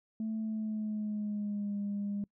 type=tone with pitch glide; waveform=sine; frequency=220 to 202.9 Hz; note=A3 to G#3; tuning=0 to -40 cents; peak=-31 dBFS; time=0.2-2.24 s; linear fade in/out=2 ms; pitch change=-140 cents; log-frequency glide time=0.39-1.77 s; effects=noise-tail reverb RT60 0.1 s tail -26 dB re dry + tanh soft clip ceiling -29 dBFS